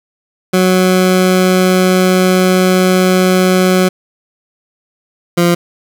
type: tone pair in turn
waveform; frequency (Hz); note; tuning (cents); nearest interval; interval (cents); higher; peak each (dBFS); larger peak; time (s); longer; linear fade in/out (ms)
20% pulse; 184.6 / 173.21; F#3 / F3; -4 / -14; minor second; 110; first; -3; neither; 0.53-3.89 / 5.37-5.55; first; 10
effects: none